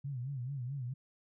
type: tone with vibrato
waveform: sine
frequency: 131.2 Hz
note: C3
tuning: 5 cents sharp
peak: -36 dBFS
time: 0.04-0.94 s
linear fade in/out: 10 ms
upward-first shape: sine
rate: 4.6 Hz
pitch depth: 150 cents each way
effects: none